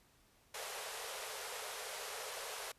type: band-pass noise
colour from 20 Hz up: pink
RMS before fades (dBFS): -45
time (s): 0.54-2.72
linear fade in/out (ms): 5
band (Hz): 410 to 13000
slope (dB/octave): 96
effects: pink hiss -69 dBFS RMS until 2.78 s + resampled to 32000 Hz